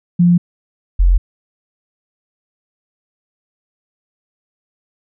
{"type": "tone pair in turn", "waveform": "sine", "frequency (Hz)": [174.61, 44.17], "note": ["F3", "F1"], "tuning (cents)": [0, 20], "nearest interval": "2 octaves", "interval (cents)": 2380, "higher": "first", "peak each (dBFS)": -7, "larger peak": "neither", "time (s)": [[0.19, 0.38], [0.99, 1.18]], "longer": "neither", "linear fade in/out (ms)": 10, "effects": []}